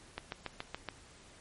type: click train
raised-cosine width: 0.3 ms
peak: -21 dBFS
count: 6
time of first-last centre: 0.18-0.887 s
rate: 7.07 Hz
effects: pink hiss -57 dBFS RMS until 1.4 s + MP3 48 kbps